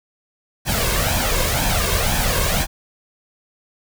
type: noise with flanger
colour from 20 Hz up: pink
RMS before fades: -19 dBFS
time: 0.65-2.67 s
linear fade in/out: 50 ms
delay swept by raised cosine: 1.2 to 1.9 ms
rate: 2 Hz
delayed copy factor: +0.65
effects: none